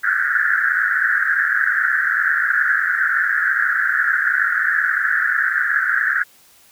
white band-pass noise, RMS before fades -18 dBFS, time 0.03-6.24 s, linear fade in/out 20 ms, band 1400 to 1800 Hz, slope 96 dB/octave, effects white hiss -51 dBFS RMS until 6.71 s

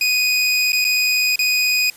25% pulse tone with dropouts, 2489 Hz, D#7, in tune, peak -11 dBFS, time 0.01-1.9 s, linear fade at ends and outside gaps 2 ms, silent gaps 0.721-0.73 / 0.844-0.849 / 1.358-1.391 s, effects white hiss -44 dBFS RMS until 1.96 s + resampled to 32000 Hz

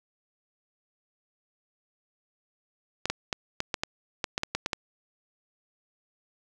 clicks, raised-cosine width 0.2 ms, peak -10 dBFS, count 12, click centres 3.056 / 3.1 / 3.328 / 3.604 / 3.742 / 3.835 / 4.242 / 4.379 / 4.434 / 4.55 / 4.661 / 4.732 s, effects none

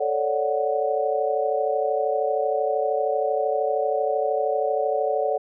sine chord, D major seventh, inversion second, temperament equal, 440 / 554.4 / 587.3 / 740 Hz, A4 / C#5 / D5 / F#5, 0 / 0 / 0 / 0 cents, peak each -26 dBFS, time 0-5.38 s, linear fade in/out 10 ms, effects none

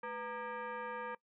sine tone with frequency modulation, 215.7 Hz, A3, 34 cents flat, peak -39 dBFS, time 0.03-1.15 s, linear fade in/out 5 ms, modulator 711 Hz, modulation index 2.1, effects noise-tail reverb RT60 0.1 s tail -20 dB re dry

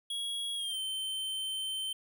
square tone with pitch glide, 3320 to 3098 Hz, G#7 to G7, -1 to -21 cents, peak -34 dBFS, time 0.1-1.93 s, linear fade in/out 5 ms, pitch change -120 cents, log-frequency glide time 0.55-0.78 s, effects none

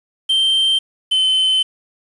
triangle tone pair in turn, 3136 / 3061 Hz, G7 / G7, 0 / -42 cents, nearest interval unison, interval 42 cents, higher first, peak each -11 dBFS, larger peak neither, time 0.29-0.79 / 1.11-1.63 s, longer second, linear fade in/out 10 ms, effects resampled to 24000 Hz + 7-bit

